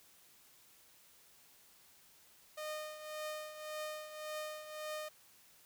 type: tone with tremolo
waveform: sawtooth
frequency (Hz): 613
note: D#5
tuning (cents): -26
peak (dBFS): -35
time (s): 2.57-5.09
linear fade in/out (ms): 10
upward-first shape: triangle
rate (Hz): 1.8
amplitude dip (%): 70
effects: white hiss -64 dBFS RMS until 5.65 s